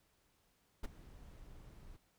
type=noise with ADSR envelope; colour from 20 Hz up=brown; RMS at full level=-34 dBFS; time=0.83-1.97 s; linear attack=14 ms; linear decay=19 ms; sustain=-21 dB; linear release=12 ms; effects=pink hiss -75 dBFS RMS until 2.18 s